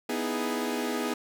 sawtooth chord, E major seventh, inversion second, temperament equal, 246.9 / 311.1 / 329.6 / 415.3 Hz, B3 / D#4 / E4 / G#4, 0 / 0 / 0 / 0 cents, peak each -28 / -31 / -34 / -29 dBFS, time 0.09-1.14 s, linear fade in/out 5 ms, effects none

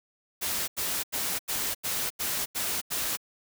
white noise bursts, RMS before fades -30 dBFS, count 8, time 0.41-3.172 s, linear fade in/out 20 ms, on 270 ms, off 86 ms, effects none

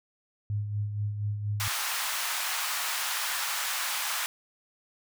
sine tone with tremolo, 103.83 Hz, G#2, in tune, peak -26 dBFS, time 0.5-1.68 s, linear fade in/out 0 ms, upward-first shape sine, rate 4.2 Hz, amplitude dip 50%
pink high-pass noise, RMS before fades -31 dBFS, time 1.6-4.26 s, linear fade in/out 0 ms, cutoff 930 Hz, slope 24 dB/octave
effects none

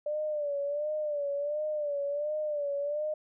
sine tone with vibrato, 588 Hz, D5, 2 cents sharp, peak -29 dBFS, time 0.06-3.14 s, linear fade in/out 5 ms, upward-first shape sine, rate 1.4 Hz, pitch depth 71 cents each way, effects none

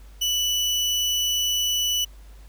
30% pulse tone, 2967 Hz, F#7, 4 cents sharp, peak -18 dBFS, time 0.21-2.05 s, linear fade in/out 10 ms, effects added 50 Hz sine -42 dBFS peak until 2.48 s + pink hiss -56 dBFS RMS until 2.48 s

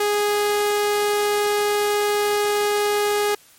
sawtooth tone, 413.9 Hz, G#4, 6 cents flat, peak -14 dBFS, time 0-3.35 s, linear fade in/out 5 ms, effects white hiss -51 dBFS RMS until 3.58 s + MP3 64 kbps

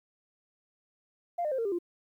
sine tone with pitch steps, 695 / 605 / 526.7 / 458.5 / 399.2 / 347.5 Hz, F5 / D#5 / C5 / A#4 / G4 / F4, -9 / -49 / +11 / -29 / +32 / -9 cents, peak -27 dBFS, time 1.38-1.788 s, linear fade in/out 10 ms, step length 68 ms, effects tanh soft clip ceiling -23 dBFS + 11-bit

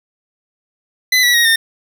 25% pulse tone with pitch steps, 2012 / 1945.7 / 1881.6 / 1819.6 Hz, B6 / B6 / A#6 / A#6, +32 / -26 / +16 / -42 cents, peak -6 dBFS, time 1.12-1.56 s, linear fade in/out 5 ms, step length 110 ms, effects none

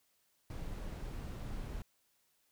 brown noise, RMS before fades -42 dBFS, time 0.5-1.82 s, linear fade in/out 2 ms, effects white hiss -75 dBFS RMS until 2.51 s

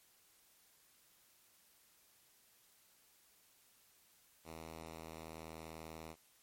5% pulse tone with pitch glide, 80.9 to 80.29 Hz, E2 to E2, -32 to -45 cents, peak -37 dBFS, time 4.44-6.16 s, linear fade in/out 50 ms, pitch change -13 cents, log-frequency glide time 4.76-5.65 s, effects white hiss -69 dBFS RMS until 6.42 s + MP3 64 kbps

